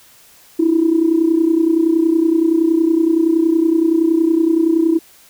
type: tone with amplitude modulation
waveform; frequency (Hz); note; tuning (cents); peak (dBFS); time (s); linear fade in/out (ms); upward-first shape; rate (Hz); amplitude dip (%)
sine; 327.4; E4; -12; -7; 0.59-4.99; 10; sine; 30.7; 75
effects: tanh soft clip ceiling -3 dBFS + white hiss -47 dBFS RMS until 5.29 s